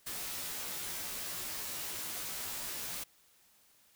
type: noise with comb filter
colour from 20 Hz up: white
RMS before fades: -40 dBFS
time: 0.06-3.04 s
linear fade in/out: 10 ms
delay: 15 ms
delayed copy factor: -0.75
effects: white hiss -66 dBFS RMS until 3.95 s